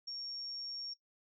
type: tone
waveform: sine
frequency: 5530 Hz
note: F8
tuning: 18 cents flat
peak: -40 dBFS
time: 0.07-0.94 s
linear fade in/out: 10 ms
effects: noise-tail reverb RT60 0.1 s tail -17 dB re dry